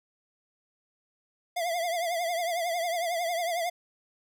square tone with vibrato, 685 Hz, F5, 34 cents flat, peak -28 dBFS, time 1.56-3.7 s, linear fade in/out 10 ms, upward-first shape triangle, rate 11 Hz, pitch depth 98 cents each way, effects none

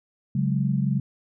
sine chord, C# suspended fourth, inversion none, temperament equal, 138.59 / 185 / 207.7 Hz, C#3 / F#3 / G#3, 0 / 0 / 0 cents, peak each -23 / -26 / -27 dBFS, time 0.35-1 s, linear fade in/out 5 ms, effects none

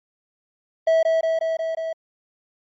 triangle tone with echo, 650 Hz, E5, 24 cents flat, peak -12 dBFS, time 0.87-1.03 s, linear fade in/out 5 ms, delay 180 ms, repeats 5, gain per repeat -2 dB, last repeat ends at 1.93 s, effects MP3 32 kbps

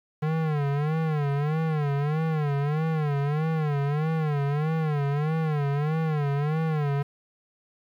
square tone with vibrato, 150.5 Hz, D3, 43 cents sharp, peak -24 dBFS, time 0.22-7.03 s, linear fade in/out 10 ms, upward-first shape sine, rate 1.6 Hz, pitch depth 120 cents each way, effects low-pass 2000 Hz 12 dB/octave + 9-bit

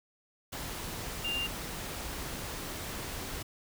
sine tone in noise, 2794 Hz, F7, in tune, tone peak -31 dBFS, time 1.24-1.47 s, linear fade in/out 10 ms, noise pink, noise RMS -39 dBFS, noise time 0.52-3.43 s, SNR +5 dB, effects none

